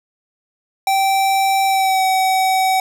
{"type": "tone with pitch glide", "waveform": "square", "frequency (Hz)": [777, 757.5], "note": ["G5", "F#5"], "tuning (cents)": [-16, 40], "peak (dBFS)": -14, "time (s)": [0.87, 2.8], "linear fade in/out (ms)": 2, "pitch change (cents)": -44, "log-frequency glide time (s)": [1.66, 2.04], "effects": []}